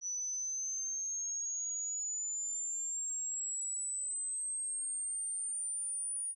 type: exponential sweep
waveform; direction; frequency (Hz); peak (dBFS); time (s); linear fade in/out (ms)
sine; up; 5920 to 9600; -35; 0.01-6.35; 50
effects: none